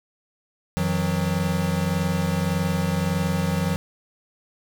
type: tone cluster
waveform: square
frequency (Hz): 89.6 / 159.9 / 181.6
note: F2 / D#3 / F#3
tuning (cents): +45 / +48 / -32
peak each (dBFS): -29 / -26 / -25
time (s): 0.77-3.76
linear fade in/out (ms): 0
effects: none